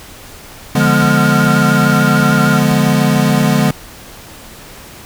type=chord; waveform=square; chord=D diminished seventh; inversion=none; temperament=equal; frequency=146.83 / 174.61 / 207.7 / 246.9 Hz; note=D3 / F3 / Ab3 / Cb4; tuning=0 / 0 / 0 / 0 cents; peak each=-15 / -17 / -15 / -17 dBFS; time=0.75-3.71 s; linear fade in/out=5 ms
type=tone with vibrato; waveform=sine; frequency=1396.9 Hz; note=F6; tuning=in tune; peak=-15 dBFS; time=0.79-2.59 s; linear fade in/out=20 ms; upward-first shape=square; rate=6.6 Hz; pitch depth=28 cents each way
effects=pink hiss -35 dBFS RMS until 5.05 s